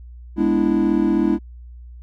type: chord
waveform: triangle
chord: E dominant seventh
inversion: first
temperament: equal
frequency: 207.7 / 246.9 / 293.7 / 329.6 Hz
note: G#3 / B3 / D4 / E4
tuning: 0 / 0 / 0 / 0 cents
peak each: -19 / -21 / -19 / -17 dBFS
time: 0.36-1.39 s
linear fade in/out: 50 ms
effects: added 60 Hz sine -36 dBFS peak until 2.02 s